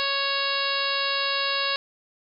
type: harmonic tone with a mistuned harmonic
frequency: 554.4 Hz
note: C#5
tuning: in tune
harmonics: 1 / 2 / 3 / 4 / 5 / 6 / 7 / 8 / 9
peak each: -33 / -30 / -31 / -36 / -30 / -35 / -30 / -31 / -35 dBFS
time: 0-1.76 s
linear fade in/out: 0 ms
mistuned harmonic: 8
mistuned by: -15 cents
effects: none